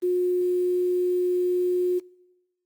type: tone with quantisation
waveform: sine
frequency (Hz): 359.9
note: F#4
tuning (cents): -48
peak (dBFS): -20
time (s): 0.02-2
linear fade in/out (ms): 20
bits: 8
effects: noise-tail reverb RT60 1.0 s tail -24 dB re dry + Opus 32 kbps